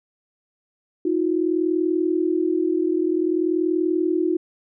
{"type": "tone pair together", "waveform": "sine", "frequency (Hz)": [319.6, 360.1], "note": ["D#4", "F#4"], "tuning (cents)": [47, -47], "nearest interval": "major second", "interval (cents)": 206, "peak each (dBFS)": -21, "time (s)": [1.05, 4.37], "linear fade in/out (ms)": 5, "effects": []}